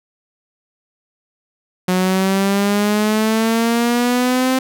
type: exponential sweep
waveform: sawtooth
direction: up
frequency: 181.9 to 261.6 Hz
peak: -10 dBFS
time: 1.88-4.59 s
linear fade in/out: 5 ms
effects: none